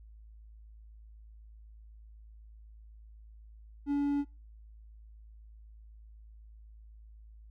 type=tone; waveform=triangle; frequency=285.4 Hz; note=D4; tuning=49 cents flat; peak=-25 dBFS; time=3.86-4.25 s; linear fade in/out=50 ms; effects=noise-tail reverb RT60 0.3 s tail -25 dB re dry + added 54 Hz sine -50 dBFS peak until 7.5 s